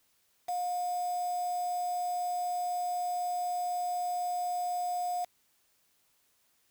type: tone with quantisation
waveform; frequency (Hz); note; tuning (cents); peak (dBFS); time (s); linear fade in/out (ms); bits
sine; 714; F5; +38; -30; 0.48-5.25; 10; 7
effects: white hiss -71 dBFS RMS until 6.7 s